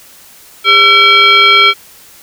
sine tone with frequency modulation, 2295 Hz, D7, 40 cents flat, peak -3 dBFS, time 0.64-1.74 s, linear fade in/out 50 ms, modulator 945 Hz, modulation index 1.3, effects white hiss -39 dBFS RMS until 2.22 s

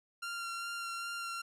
sawtooth tone with vibrato, 1381 Hz, F6, 20 cents flat, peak -34 dBFS, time 0.22-1.42 s, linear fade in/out 10 ms, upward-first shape sine, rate 2.5 Hz, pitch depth 14 cents each way, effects low-pass 11000 Hz 12 dB/octave

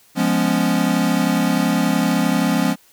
square chord, C# dominant seventh, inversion first, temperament equal, 174.61 / 207.7 / 246.9 / 277.2 Hz, E#3 / G#3 / B3 / C#4, 0 / 0 / 0 / 0 cents, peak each -22 dBFS, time 0.15-2.76 s, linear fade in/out 50 ms, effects white hiss -53 dBFS RMS until 2.92 s

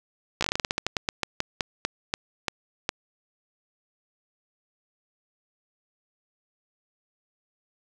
slowing click train, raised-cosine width 0.2 ms, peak -7 dBFS, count 21, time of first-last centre 0.41-2.891 s, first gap 15 ms, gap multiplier 1.19, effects none

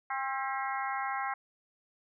harmonic tone with a mistuned harmonic, 267.1 Hz, C4, 36 cents sharp, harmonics 3 / 4 / 5 / 6 / 7 / 8, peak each -35 / -37 / -39 / -41 / -42 / -43 dBFS, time 0.1-1.34 s, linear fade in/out 5 ms, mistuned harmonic 7, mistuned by +47 cents, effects none

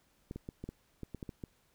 clicks, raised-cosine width 3 ms, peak -28 dBFS, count 10, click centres 0.311 / 0.36 / 0.489 / 0.64 / 0.69 / 1.033 / 1.147 / 1.228 / 1.292 / 1.438 s, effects pink hiss -71 dBFS RMS until 1.74 s

